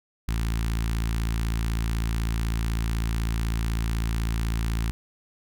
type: tone with notch filter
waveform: sawtooth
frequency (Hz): 56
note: A1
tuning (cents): +31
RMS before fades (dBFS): -26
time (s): 0.28-4.91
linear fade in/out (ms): 0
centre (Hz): 540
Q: 0.52
effects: none